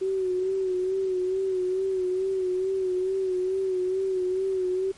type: tone with vibrato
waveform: sine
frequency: 374.9 Hz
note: F#4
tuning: 23 cents sharp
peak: -23 dBFS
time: 0.01-4.92 s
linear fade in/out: 10 ms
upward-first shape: sine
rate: 2.3 Hz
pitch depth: 46 cents each way
effects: pink hiss -52 dBFS RMS until 4.97 s + MP3 48 kbps